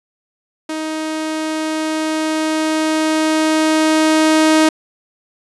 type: tone with level ramp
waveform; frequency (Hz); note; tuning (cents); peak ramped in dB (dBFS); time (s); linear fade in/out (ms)
sawtooth; 313.8; D#4; +15; -17 to -5; 0.69-4.69; 5
effects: resampled to 24000 Hz